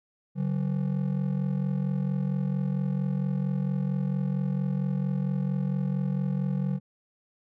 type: ring-modulated tone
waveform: triangle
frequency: 164.81 Hz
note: E3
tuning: in tune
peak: -20 dBFS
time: 0.35-6.8 s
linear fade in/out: 50 ms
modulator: 22.2 Hz
effects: none